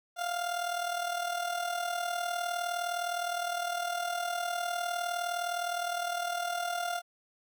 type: tone with amplitude modulation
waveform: 30% pulse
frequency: 700 Hz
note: F5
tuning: 4 cents sharp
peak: -26 dBFS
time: 0.16-7.02 s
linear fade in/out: 50 ms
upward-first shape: sine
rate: 39.6 Hz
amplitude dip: 60%
effects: none